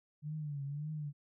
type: tone with vibrato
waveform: sine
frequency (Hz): 146.8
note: D3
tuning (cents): 0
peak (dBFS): -37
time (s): 0.22-1.13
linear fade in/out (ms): 50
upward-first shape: triangle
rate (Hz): 1.8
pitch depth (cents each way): 110
effects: none